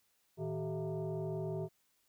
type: tone with frequency modulation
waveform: sine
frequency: 111.6 Hz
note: A2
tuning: 25 cents sharp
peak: -35 dBFS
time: 0.37-1.69 s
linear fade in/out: 50 ms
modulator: 269 Hz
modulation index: 1.8
effects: white hiss -75 dBFS RMS until 2.08 s